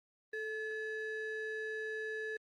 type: ring-modulated tone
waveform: triangle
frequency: 1077 Hz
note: C6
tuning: 50 cents sharp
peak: -32 dBFS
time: 0.33-2.37 s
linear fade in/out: 5 ms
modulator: 640 Hz
effects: tanh soft clip ceiling -28 dBFS + Opus 24 kbps

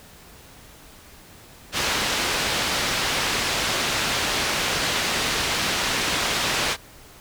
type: low-pass noise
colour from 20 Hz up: white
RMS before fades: -24 dBFS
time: 1.72-6.77 s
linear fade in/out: 50 ms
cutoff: 4300 Hz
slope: 12 dB/octave
effects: pink hiss -47 dBFS RMS until 7.2 s

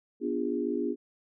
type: chord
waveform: sine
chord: B diminished seventh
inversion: none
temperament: equal with one note detuned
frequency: 246.9 / 293.7 / 349.2 / 408.6 Hz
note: B3 / D4 / F4 / Ab4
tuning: 0 / 0 / 0 / -28 cents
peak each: -33 dBFS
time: 0.2-0.96 s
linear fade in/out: 50 ms
effects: none

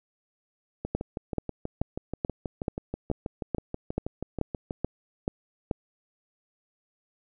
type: two click trains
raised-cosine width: 2 ms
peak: -13 / -18 dBFS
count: 12 / 25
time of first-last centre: 0.95-5.712 / 0.85-4.709 s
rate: 2.31 / 6.22 Hz
effects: none

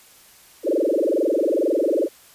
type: tone with frequency modulation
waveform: sine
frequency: 444.2 Hz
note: A4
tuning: 16 cents sharp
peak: -17 dBFS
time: 0.63-2.09 s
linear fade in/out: 50 ms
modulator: 22.2 Hz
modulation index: 6.2
effects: white hiss -50 dBFS RMS until 2.34 s + resampled to 32000 Hz

